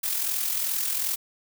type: noise with amplitude modulation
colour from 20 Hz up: blue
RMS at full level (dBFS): -25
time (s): 0.03-1.16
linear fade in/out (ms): 10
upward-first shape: sine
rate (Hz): 42.6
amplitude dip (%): 50
effects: none